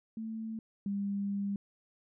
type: tone pair in turn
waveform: sine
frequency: 222.1 / 200.2 Hz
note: A3 / G3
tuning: +16 / +37 cents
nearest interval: major second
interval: 179 cents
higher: first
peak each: -36 / -31 dBFS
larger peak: second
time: 0.17-0.59 / 0.86-1.56 s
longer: second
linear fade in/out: 2 ms
effects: none